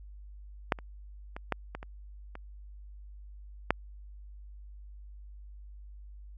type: clicks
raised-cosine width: 0.5 ms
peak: -9 / -30 / -24 / -13 / -22 / -28 / -27 / -8 dBFS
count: 8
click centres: 0.722 / 0.788 / 1.365 / 1.523 / 1.75 / 1.829 / 2.354 / 3.706 s
effects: added 50 Hz sine -45 dBFS peak until 6.37 s